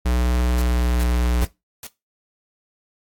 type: tone with pitch glide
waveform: square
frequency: 61.1 to 60.29 Hz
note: B1 to B1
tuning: -18 to -41 cents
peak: -18 dBFS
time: 0.05-1.45 s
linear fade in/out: 10 ms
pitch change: -23 cents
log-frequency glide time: 0.43-1.09 s
type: noise bursts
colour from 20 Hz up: white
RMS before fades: -34 dBFS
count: 4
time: 0.58-1.868 s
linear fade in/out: 0 ms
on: 37 ms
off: 380 ms
effects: noise-tail reverb RT60 0.2 s tail -17 dB re dry + AAC 64 kbps